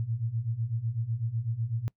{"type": "beating tone pair", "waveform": "sine", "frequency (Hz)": [110, 118], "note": ["A2", "A#2"], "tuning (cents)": [0, 22], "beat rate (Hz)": 8, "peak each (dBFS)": [-33, -30], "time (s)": [0, 1.88], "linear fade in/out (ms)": 0, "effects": ["noise-tail reverb RT60 0.1 s tail -24 dB re dry"]}